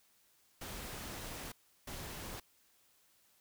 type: noise bursts at uneven times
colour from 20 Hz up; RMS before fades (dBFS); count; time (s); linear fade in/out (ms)
pink; -45; 2; 0.61-1.52 / 1.87-2.4; 5
effects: white hiss -70 dBFS RMS until 3.4 s